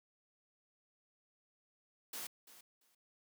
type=noise with echo; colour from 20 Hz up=white; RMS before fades=-44 dBFS; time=2.13-2.27 s; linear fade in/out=5 ms; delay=340 ms; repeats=2; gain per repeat=-15 dB; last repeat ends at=2.95 s; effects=high-pass 200 Hz 12 dB/octave